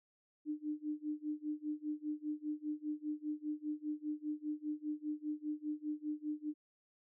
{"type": "tone with tremolo", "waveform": "sine", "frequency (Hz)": 301.5, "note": "D4", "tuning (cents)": 46, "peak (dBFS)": -34, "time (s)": [0.45, 6.54], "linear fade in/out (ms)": 50, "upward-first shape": "sine", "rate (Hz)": 5, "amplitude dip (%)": 95, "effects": []}